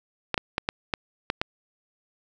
clicks, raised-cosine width 0.3 ms, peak -8 dBFS, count 7, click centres 0.343 / 0.378 / 0.581 / 0.689 / 0.938 / 1.301 / 1.415 s, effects none

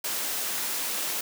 white high-pass noise, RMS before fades -30 dBFS, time 0.04-1.21 s, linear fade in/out 5 ms, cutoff 230 Hz, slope 12 dB/octave, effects none

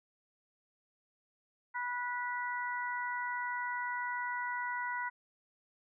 harmonic tone, 489.7 Hz, B4, 15 cents flat, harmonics 2 / 3 / 4, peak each -37 / -39 / -40 dBFS, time 1.74-5.1 s, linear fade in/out 20 ms, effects none

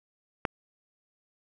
click, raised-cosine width 0.5 ms, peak -11 dBFS, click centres 0.452 s, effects none

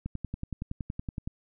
click train, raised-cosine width 5 ms, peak -21 dBFS, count 14, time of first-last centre 0.06-1.275 s, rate 10.7 Hz, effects none

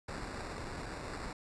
pink noise with sample-and-hold, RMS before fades -42 dBFS, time 0.08-1.33 s, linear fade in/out 5 ms, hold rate 3150 Hz, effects resampled to 22050 Hz

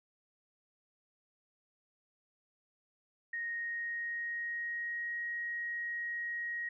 sine tone with pitch glide, 1864.7 to 1887.5 Hz, A#6 to A#6, 0 to +21 cents, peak -35 dBFS, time 3.33-6.69 s, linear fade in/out 5 ms, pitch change +21 cents, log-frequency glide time 3.47-5.17 s, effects none

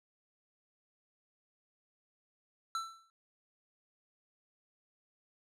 square tone with exponential decay, 1334 Hz, E6, 20 cents sharp, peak -32 dBFS, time 2.75-3.1 s, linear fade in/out 1 ms, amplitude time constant 76 ms, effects low-pass 8000 Hz 12 dB/octave

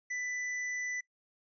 square tone, 1988 Hz, B6, 11 cents sharp, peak -35 dBFS, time 0.1-1.01 s, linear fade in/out 10 ms, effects noise-tail reverb RT60 0.1 s tail -20 dB re dry + resampled to 16000 Hz

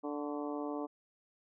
harmonic tone with a mistuned harmonic, 146.83 Hz, D3, in tune, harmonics 2 / 3 / 4 / 5 / 6 / 7 / 8, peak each -38 / -42 / -44 / -46 / -48 / -49 / -50 dBFS, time 0.03-0.87 s, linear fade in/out 20 ms, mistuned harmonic 8, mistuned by -52 cents, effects none

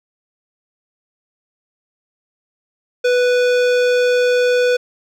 sine tone with hard clipping, 493.9 Hz, B4, in tune, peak -14 dBFS, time 3.04-4.77 s, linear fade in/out 10 ms, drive 17 dB, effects none

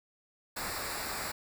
pink noise with comb filter, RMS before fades -37 dBFS, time 0.56-1.32 s, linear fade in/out 10 ms, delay 0.32 ms, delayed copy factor -0.7, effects none

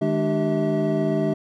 triangle tone cluster, 154.4 / 209.2 / 298.5 / 385.9 / 646 Hz, D#3 / G#3 / D4 / G4 / E5, -13 / +13 / +28 / -27 / -35 cents, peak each -24 dBFS, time 0.01-1.34 s, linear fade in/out 10 ms, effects none

